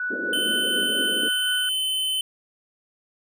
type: tone with tremolo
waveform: sine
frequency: 1480 Hz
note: F#6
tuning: in tune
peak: -24 dBFS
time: 0-1.69 s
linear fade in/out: 2 ms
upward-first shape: sine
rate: 4.1 Hz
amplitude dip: 35%
type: band-pass noise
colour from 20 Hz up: pink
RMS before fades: -32 dBFS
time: 0.1-1.29 s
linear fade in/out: 10 ms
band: 220 to 540 Hz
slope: 48 dB/octave
type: tone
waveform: square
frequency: 3052 Hz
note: G7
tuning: 47 cents flat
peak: -23 dBFS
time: 0.33-2.21 s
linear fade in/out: 2 ms
effects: none